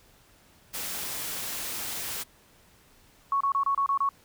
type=noise; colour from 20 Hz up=white; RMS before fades=-34 dBFS; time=0.73-2.24 s; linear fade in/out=20 ms
type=tone bursts; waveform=sine; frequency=1108.7 Hz; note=C#6; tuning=in tune; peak=-22 dBFS; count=7; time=3.32-4.09 s; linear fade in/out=2 ms; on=86 ms; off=28 ms
effects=pink hiss -59 dBFS RMS until 4.24 s